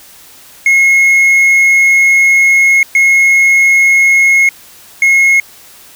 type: tone bursts at uneven times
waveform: triangle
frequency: 2165 Hz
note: C#7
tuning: 41 cents flat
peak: -3 dBFS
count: 3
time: 0.66-2.83 / 2.95-4.49 / 5.02-5.4 s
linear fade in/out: 2 ms
effects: white hiss -38 dBFS RMS until 5.95 s